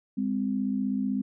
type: tone pair together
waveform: sine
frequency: 202.9 / 258.8 Hz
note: G#3 / C4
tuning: -40 / -19 cents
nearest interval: major third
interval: 421 cents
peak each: -28 dBFS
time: 0.17-1.22 s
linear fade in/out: 10 ms
effects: none